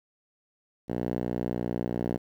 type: tone with band-pass filter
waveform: 5% pulse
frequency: 60.2 Hz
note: B1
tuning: 44 cents flat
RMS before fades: -31 dBFS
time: 0.88-2.18 s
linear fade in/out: 20 ms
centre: 220 Hz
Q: 0.73
effects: 10-bit